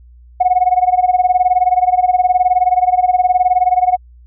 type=tone with tremolo; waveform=sine; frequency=730 Hz; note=F#5; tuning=24 cents flat; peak=-5 dBFS; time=0.4-3.97 s; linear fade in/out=10 ms; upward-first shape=sine; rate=19 Hz; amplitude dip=90%; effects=tanh soft clip ceiling -3 dBFS + added 60 Hz sine -39 dBFS peak until 4.26 s